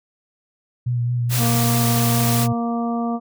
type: tone with vibrato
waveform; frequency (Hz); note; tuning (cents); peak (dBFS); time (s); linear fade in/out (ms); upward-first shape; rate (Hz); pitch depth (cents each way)
sine; 121.1; B2; -34; -18; 0.86-2.53; 10; sine; 4.6; 24
type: noise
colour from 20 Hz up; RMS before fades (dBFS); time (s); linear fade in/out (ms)
white; -24; 1.29-2.48; 50
type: harmonic tone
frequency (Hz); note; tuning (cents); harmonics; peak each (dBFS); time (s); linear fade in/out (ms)
234; A#3; +7; 1 / 2 / 3 / 4 / 5; -21 / -31 / -27 / -37 / -32; 1.37-3.2; 50
effects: none